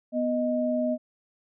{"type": "tone pair together", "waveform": "sine", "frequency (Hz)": [247, 622.3], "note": ["B3", "D#5"], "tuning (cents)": [0, 0], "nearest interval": "octave + major third", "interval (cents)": 1600, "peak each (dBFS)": -26, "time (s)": [0.12, 0.98], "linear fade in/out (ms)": 50, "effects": []}